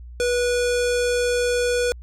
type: tone with low-pass filter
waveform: square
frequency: 487.9 Hz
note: B4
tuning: 21 cents flat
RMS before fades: -21 dBFS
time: 0.2-1.92 s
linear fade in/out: 0 ms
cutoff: 8500 Hz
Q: 1.5
effects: added 60 Hz sine -36 dBFS peak until 2.02 s